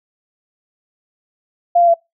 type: tone with pitch steps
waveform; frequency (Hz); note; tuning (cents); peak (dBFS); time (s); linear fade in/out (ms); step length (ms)
sine; 696 / 690 / 676; F5 / F5 / E5; -6 / -21 / +43; -8; 1.75-1.942; 10; 64
effects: noise-tail reverb RT60 0.2 s tail -25 dB re dry